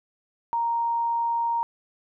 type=tone; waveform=sine; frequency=932.3 Hz; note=A#5; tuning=in tune; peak=-22 dBFS; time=0.53-1.63 s; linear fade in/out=0 ms; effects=none